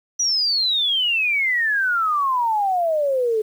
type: exponential sweep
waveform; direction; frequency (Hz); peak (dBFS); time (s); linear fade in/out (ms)
sine; down; 5920 to 423; -17; 0.19-3.42; 10
effects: 8-bit